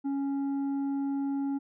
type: tone with tanh clipping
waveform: triangle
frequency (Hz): 277.2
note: C#4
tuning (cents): 0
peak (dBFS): -29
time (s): 0.04-1.59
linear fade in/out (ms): 20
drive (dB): 10
effects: none